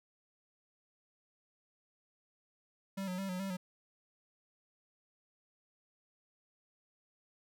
square tone with vibrato, 188.4 Hz, F#3, 32 cents sharp, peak -37 dBFS, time 2.97-3.57 s, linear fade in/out 10 ms, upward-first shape square, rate 4.7 Hz, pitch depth 55 cents each way, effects none

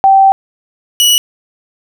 sine / sawtooth tone pair in turn, 777 / 2934 Hz, G5 / F#7, -16 / -15 cents, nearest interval octave + major seventh, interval 2301 cents, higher second, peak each -3 dBFS, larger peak neither, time 0.04-0.32 / 1-1.18 s, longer first, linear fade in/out 0 ms, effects none

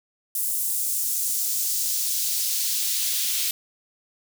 white noise with high-pass filter sweep, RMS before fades -25 dBFS, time 0.35-3.51 s, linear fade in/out 2 ms, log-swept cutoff 9500 to 3100 Hz, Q 1.1, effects none

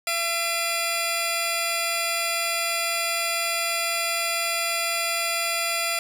10% pulse tone pair together, 676 / 2409 Hz, E5 / D7, +43 / +43 cents, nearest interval octave + minor seventh, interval 2200 cents, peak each -17 dBFS, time 0.07-5.99 s, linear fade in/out 2 ms, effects low-pass 12000 Hz 12 dB/octave + 8-bit

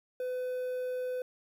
triangle tone with quantisation, 504 Hz, B4, 35 cents sharp, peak -30 dBFS, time 0.2-1.22 s, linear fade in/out 2 ms, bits 10, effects none

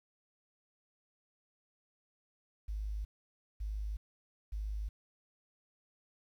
sine tone bursts, 52 Hz, G#1, 3 cents sharp, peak -35 dBFS, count 3, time 2.68-4.89 s, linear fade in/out 10 ms, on 370 ms, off 550 ms, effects 11-bit

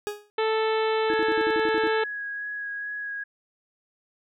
40% pulse tone with exponential decay, 415.3 Hz, G#4, in tune, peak -24 dBFS, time 0.07-0.3 s, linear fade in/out 0 ms, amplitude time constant 50 ms
harmonic tone, 440 Hz, A4, in tune, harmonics 1 / 2 / 3 / 4 / 5 / 6 / 7 / 8 / 9, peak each -23 / -29 / -33 / -35 / -37 / -39 / -40 / -41 / -42 dBFS, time 0.38-2.04 s, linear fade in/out 5 ms
sine tone with vibrato, 1661.2 Hz, G#6, in tune, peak -30 dBFS, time 1.09-3.24 s, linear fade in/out 10 ms, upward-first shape sine, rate 2.3 Hz, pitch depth 13 cents each way
sine tone bursts, 327.1 Hz, E4, 13 cents flat, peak -26 dBFS, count 9, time 1.1-1.873 s, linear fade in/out 0 ms, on 37 ms, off 55 ms
effects none

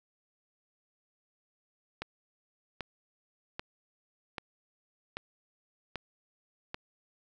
click train, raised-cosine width 0.3 ms, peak -20 dBFS, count 7, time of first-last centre 2.02-6.744 s, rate 1.27 Hz, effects none

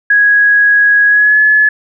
sine tone with pitch glide, 1661.2 to 1710.9 Hz, G#6 to A6, 0 to -49 cents, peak -5 dBFS, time 0.1-1.69 s, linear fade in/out 5 ms, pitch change +51 cents, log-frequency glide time 1.07-1.39 s, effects none

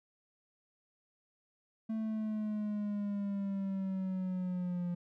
triangle linear sweep, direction down, 221.9 to 174.61 Hz, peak -31 dBFS, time 1.89-4.95 s, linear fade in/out 10 ms, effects none

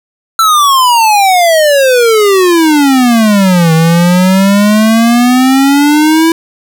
square exponential two-way sweep, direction down then up, 1347 to 159.7 to 331.7 Hz, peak -5 dBFS, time 0.39-6.32 s, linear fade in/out 2 ms, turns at 3.73 s, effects none

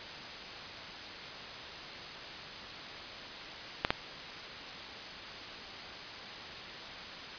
clicks, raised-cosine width 0.3 ms, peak -10 dBFS, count 2, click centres 3.849 / 3.905 s, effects white hiss -43 dBFS RMS until 7.38 s + resampled to 11025 Hz

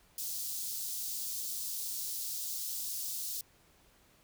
white high-pass noise, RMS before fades -38 dBFS, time 0.18-3.41 s, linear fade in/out 2 ms, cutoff 4200 Hz, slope 24 dB/octave, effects pink hiss -65 dBFS RMS until 4.23 s

